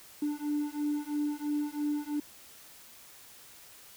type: beating tone pair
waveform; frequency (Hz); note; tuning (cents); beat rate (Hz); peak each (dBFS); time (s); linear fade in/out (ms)
triangle; 293.7 / 296.7; D4 / D4; 0 / +18; 3; -30; 0.22-2.2; 5
effects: tanh soft clip ceiling -23 dBFS + white hiss -53 dBFS RMS until 3.96 s